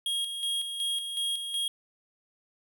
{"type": "tone with tremolo", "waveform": "square", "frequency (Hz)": 3268, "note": "G#7", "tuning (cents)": -29, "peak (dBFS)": -28, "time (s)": [0.06, 1.68], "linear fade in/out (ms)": 2, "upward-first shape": "square", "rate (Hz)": 2.7, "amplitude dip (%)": 50, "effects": []}